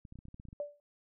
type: clicks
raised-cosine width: 5 ms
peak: -37 dBFS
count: 11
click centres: 0.052 / 0.124 / 0.156 / 0.189 / 0.254 / 0.284 / 0.344 / 0.399 / 0.453 / 0.486 / 0.529 s
type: tone with exponential decay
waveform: sine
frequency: 583 Hz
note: D5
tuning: 13 cents flat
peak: -31 dBFS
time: 0.6-0.8 s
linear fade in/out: 1 ms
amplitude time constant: 43 ms
effects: none